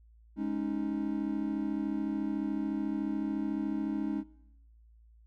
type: chord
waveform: triangle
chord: Ab suspended fourth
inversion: none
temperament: equal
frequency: 207.7 / 277.2 / 311.1 Hz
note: Ab3 / Db4 / Eb4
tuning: 0 / 0 / 0 cents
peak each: -33 dBFS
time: 0.36-4.24 s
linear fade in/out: 50 ms
effects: noise-tail reverb RT60 0.9 s tail -21 dB re dry + added 56 Hz sine -56 dBFS peak until 5.26 s